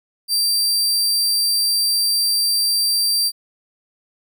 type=tone; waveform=sawtooth; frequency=4699 Hz; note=D8; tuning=in tune; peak=-13 dBFS; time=0.28-3.32 s; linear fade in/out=50 ms; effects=none